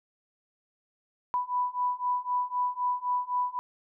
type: beating tone pair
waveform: sine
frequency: 987.8 / 991.7 Hz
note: B5 / B5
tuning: 0 / +7 cents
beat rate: 3.9 Hz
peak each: -30 / -29 dBFS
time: 1.34-3.59 s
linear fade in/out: 0 ms
effects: none